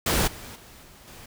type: noise with level steps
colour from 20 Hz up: pink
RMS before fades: -23 / -41 / -48 / -50 / -45 dBFS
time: 0.06-1.26 s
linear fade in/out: 5 ms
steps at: 0.27 / 0.55 / 0.83 / 1.07 s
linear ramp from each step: 10 ms
effects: none